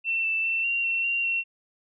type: tone with pitch steps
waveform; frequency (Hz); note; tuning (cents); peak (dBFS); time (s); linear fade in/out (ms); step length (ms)
sine; 2692 / 2656 / 2685 / 2760 / 2713 / 2762 / 2723; E7 / E7 / E7 / F7 / E7 / F7 / F7; +36 / +12 / +31 / -21 / +49 / -20 / -44; -23; 0.04-1.44; 50; 200
effects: none